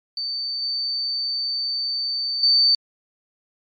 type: tone with level steps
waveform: sine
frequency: 4565 Hz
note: D8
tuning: 50 cents flat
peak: -24 / -22 / -13 dBFS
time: 0.17-2.75 s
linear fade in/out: 2 ms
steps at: 0.62 / 2.43 s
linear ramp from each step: 2 ms
effects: MP3 48 kbps